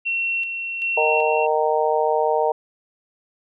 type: tone with tremolo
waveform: sine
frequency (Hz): 2720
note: F7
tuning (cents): -46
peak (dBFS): -20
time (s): 0.05-1.47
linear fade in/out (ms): 20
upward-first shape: square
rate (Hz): 1.3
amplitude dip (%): 45
type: harmonic tone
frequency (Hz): 154.4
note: D#3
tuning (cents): -13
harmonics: 3 / 4 / 5 / 6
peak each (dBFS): -21 / -22 / -23 / -24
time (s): 0.97-2.52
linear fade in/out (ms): 5
effects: none